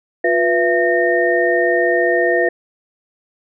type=tone cluster; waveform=sine; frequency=354.9 / 489.9 / 670 / 1833 Hz; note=F4 / B4 / E5 / A#6; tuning=+28 / -14 / +28 / -30 cents; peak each=-18 dBFS; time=0.24-2.49 s; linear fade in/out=5 ms; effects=none